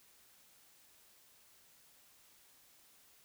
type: silence
effects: white hiss -65 dBFS RMS until 3.24 s